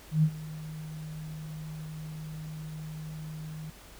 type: tone with ADSR envelope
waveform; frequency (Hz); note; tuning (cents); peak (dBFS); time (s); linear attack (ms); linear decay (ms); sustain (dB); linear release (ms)
sine; 155.8; D#3; +3; -18; 0.11-3.7; 120; 69; -19; 3
effects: added 50 Hz sine -53 dBFS peak until 3.99 s + pink hiss -52 dBFS RMS until 3.99 s